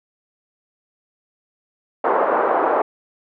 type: band-pass noise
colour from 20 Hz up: pink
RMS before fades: -18 dBFS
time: 2.04-2.82 s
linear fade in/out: 5 ms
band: 410 to 1200 Hz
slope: 24 dB/octave
effects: none